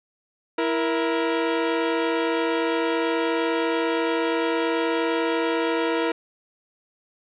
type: tone pair together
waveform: sawtooth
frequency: 330 / 470.6 Hz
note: E4 / A#4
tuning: +2 / +16 cents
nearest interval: tritone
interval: 614 cents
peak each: -20 dBFS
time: 0.58-6.12 s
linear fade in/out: 5 ms
effects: resampled to 8000 Hz + 9-bit